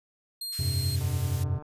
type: tone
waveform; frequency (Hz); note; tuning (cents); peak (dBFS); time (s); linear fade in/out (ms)
sawtooth; 4200; C8; +6; -30; 0.41-0.96; 5
type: high-pass noise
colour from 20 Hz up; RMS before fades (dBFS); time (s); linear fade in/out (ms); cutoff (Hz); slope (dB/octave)
white; -42; 0.52-1.44; 10; 1500; 24
type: chord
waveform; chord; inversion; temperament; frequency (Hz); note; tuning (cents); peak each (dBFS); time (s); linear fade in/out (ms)
triangle; F suspended second; none; equal; 87.31 / 98 / 130.81; F2 / G2 / C3; 0 / 0 / 0; -28; 0.59-1.59; 5
type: click train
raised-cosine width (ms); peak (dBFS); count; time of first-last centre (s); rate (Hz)
1; -32; 93; 1.01-1.623; 150
effects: resampled to 32000 Hz